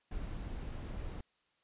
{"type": "noise", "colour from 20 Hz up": "brown", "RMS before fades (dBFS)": -41, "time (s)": [0.11, 1.21], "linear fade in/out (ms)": 5, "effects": ["white hiss -75 dBFS RMS until 1.63 s", "resampled to 8000 Hz"]}